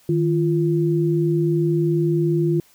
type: tone pair together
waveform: sine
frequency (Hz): 155.56 / 344.2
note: D#3 / F4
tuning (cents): 0 / -25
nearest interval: octave + major second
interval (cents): 1375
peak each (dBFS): -19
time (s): 0.09-2.6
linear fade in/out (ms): 2
effects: white hiss -55 dBFS RMS until 2.74 s